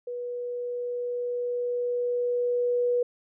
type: tone with level ramp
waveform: sine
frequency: 487.2 Hz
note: B4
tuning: 24 cents flat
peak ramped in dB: -31 to -21 dBFS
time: 0.07-3.03 s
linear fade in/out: 5 ms
effects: none